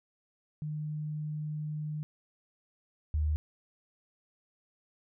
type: tone pair in turn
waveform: sine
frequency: 151.9 / 76.17 Hz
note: D#3 / D#2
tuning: -41 / -36 cents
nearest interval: octave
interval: 1195 cents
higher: first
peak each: -33 / -26 dBFS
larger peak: second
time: 0.62-2.03 / 3.14-3.36 s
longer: first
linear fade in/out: 0 ms
effects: none